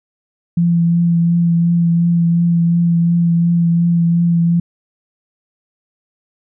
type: tone with vibrato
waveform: sine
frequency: 170 Hz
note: F3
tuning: 46 cents flat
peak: -10 dBFS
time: 0.57-4.6 s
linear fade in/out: 5 ms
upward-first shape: triangle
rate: 2.8 Hz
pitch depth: 19 cents each way
effects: none